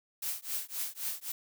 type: noise with tremolo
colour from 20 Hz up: blue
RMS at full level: -33 dBFS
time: 0.22-1.32 s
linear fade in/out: 5 ms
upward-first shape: triangle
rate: 3.8 Hz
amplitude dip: 100%
effects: none